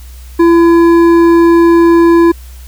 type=tone with hard clipping; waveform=sine; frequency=337.3 Hz; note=E4; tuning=40 cents sharp; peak=-5 dBFS; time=0.39-2.32 s; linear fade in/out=10 ms; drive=9 dB; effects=added 62 Hz sine -28 dBFS peak until 2.67 s + white hiss -41 dBFS RMS until 2.67 s